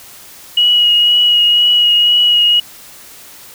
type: tone with vibrato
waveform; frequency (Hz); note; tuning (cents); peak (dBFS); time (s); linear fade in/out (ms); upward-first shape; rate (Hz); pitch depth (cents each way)
sine; 2902; F#7; -34; -7; 0.57-2.6; 5; triangle; 2; 18
effects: white hiss -37 dBFS RMS until 3.54 s